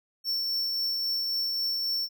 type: tone with tremolo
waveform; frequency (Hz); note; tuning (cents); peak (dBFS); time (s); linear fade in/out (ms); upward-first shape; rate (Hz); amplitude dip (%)
square; 5430; F8; -50; -26; 0.24-2.09; 50; triangle; 3.7; 25
effects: none